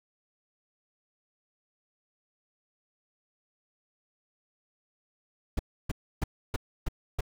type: noise bursts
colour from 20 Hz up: brown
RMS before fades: -27 dBFS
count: 6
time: 5.57-7.208 s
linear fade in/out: 5 ms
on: 23 ms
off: 300 ms
effects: none